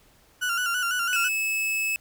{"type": "tone with vibrato", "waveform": "35% pulse", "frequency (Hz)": 1431, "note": "F6", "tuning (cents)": 42, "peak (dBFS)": -22, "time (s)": [0.41, 1.29], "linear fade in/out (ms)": 20, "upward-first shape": "square", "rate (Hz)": 6, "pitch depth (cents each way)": 57}
{"type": "tone", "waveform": "45% pulse", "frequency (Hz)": 2600, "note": "E7", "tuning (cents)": -24, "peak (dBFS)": -24, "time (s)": [1.13, 1.96], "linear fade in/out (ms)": 0}
{"effects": ["pink hiss -59 dBFS RMS until 2 s"]}